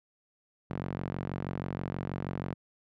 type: tone with high-pass filter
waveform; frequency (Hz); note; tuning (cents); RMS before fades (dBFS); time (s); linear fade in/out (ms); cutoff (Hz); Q
sawtooth; 46.25; F#1; 0; -36; 0.7-2.54; 0; 140; 1.4
effects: low-pass 2000 Hz 12 dB/octave